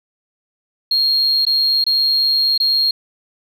sine tone with dropouts, 4248 Hz, C8, 25 cents sharp, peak -11 dBFS, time 0.91-2.91 s, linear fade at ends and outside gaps 5 ms, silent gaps 1.452-1.466 / 1.841-1.865 / 2.578-2.6 s, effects tanh soft clip ceiling -10 dBFS

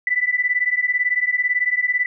sine beating tone pair, 1975.5 / 1993.5 Hz, B6 / B6, 0 / +16 cents, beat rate 18 Hz, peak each -20 / -20 dBFS, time 0.07-2.06 s, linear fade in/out 2 ms, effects none

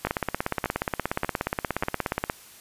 two click trains, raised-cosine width 0.5 ms, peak -9 / -11 dBFS, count 39 / 4, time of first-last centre 0.05-2.299 / 0.07-1.835 s, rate 16.9 / 1.7 Hz, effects white hiss -49 dBFS RMS until 2.6 s + resampled to 32000 Hz

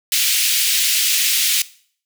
pink high-pass noise, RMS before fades -17 dBFS, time 0.12-1.62 s, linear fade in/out 2 ms, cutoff 2500 Hz, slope 24 dB/octave, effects noise-tail reverb RT60 0.5 s tail -18 dB re dry

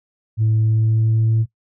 sine tone with pitch glide, 110 to 111.86 Hz, A2 to A2, 0 to +29 cents, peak -12 dBFS, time 0.37-1.46 s, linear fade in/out 50 ms, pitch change +29 cents, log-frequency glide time 0.61-1.31 s, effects noise-tail reverb RT60 0.1 s tail -18 dB re dry + tanh soft clip ceiling -11 dBFS

